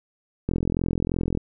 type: click train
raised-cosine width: 3 ms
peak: -11 dBFS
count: 39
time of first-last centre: 0.49-1.374 s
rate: 43 Hz
effects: none